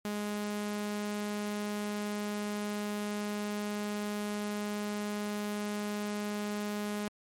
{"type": "tone", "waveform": "sawtooth", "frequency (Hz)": 207.7, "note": "G#3", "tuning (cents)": 0, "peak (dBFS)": -29, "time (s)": [0.05, 7.08], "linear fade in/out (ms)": 0, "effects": ["MP3 64 kbps"]}